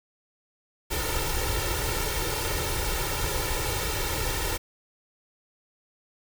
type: noise with comb filter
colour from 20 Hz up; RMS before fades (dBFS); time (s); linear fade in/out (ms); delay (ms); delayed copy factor
pink; -28; 0.9-4.58; 20; 2.2; +0.85
effects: none